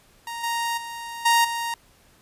sawtooth tone with level steps, 932.3 Hz, A#5, in tune, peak -27 / -20 / -29 / -12 / -22 dBFS, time 0.27-1.74 s, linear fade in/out 2 ms, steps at 0.43 / 0.77 / 1.25 / 1.44 s, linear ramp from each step 10 ms, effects pink hiss -57 dBFS RMS until 2.21 s + resampled to 32000 Hz

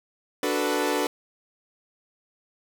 sawtooth chord, B minor seventh, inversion first, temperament equal, 293.7 / 370 / 440 / 493.9 Hz, D4 / F#4 / A4 / B4, 0 / 0 / 0 / 0 cents, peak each -24 / -26 / -25 / -25 dBFS, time 0.43-1.07 s, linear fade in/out 2 ms, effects none

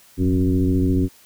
sine tone with frequency modulation, 179.9 Hz, F#3, 48 cents flat, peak -15 dBFS, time 0.17-1.09 s, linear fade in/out 50 ms, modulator 93.5 Hz, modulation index 1.7, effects white hiss -51 dBFS RMS until 1.25 s

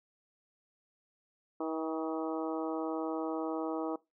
harmonic tone with a mistuned harmonic, 160 Hz, D#3, 49 cents sharp, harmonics 2 / 3 / 4 / 5 / 6 / 7 / 8, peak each -35 / -39 / -41 / -43 / -45 / -46 / -47 dBFS, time 1.6-3.96 s, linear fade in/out 5 ms, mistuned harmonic 8, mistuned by -25 cents, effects noise-tail reverb RT60 0.2 s tail -20 dB re dry

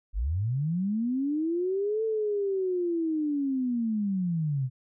sine linear two-way sweep, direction up then down, 41.61 to 447.2 to 124 Hz, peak -25 dBFS, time 0.13-4.7 s, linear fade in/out 50 ms, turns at 2.04 s, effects none

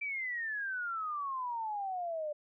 sine exponential sweep, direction down, 2349 to 587.3 Hz, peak -34 dBFS, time 0.01-2.33 s, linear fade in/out 10 ms, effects none

